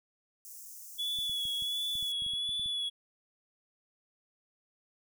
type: high-pass noise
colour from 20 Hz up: white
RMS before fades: -48 dBFS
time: 0.45-2.12 s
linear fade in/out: 0 ms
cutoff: 5700 Hz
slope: 48 dB/octave
type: tone with vibrato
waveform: triangle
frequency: 3400 Hz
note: G#7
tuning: 40 cents sharp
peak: -30 dBFS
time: 0.98-2.9 s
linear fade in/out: 20 ms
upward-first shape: sine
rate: 1.4 Hz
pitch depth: 28 cents each way
type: clicks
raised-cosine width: 5 ms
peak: -40 dBFS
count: 12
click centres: 1.188 / 1.296 / 1.454 / 1.623 / 1.954 / 2.027 / 2.222 / 2.264 / 2.336 / 2.492 / 2.596 / 2.66 s
effects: none